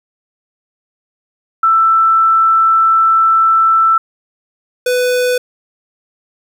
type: tone pair in turn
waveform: sine / square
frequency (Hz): 1328 / 497.4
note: E6 / B4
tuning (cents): +12 / +12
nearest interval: octave + perfect fourth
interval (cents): 1700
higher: first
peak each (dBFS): -7 / -12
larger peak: first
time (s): 1.63-3.98 / 4.86-5.38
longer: first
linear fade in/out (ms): 5
effects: 8-bit